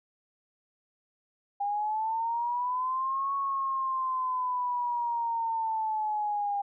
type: linear two-way sweep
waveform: sine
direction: up then down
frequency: 803 to 1108.7 to 803 Hz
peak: -27 dBFS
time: 1.6-6.62 s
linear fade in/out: 10 ms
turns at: 3.34 s
effects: none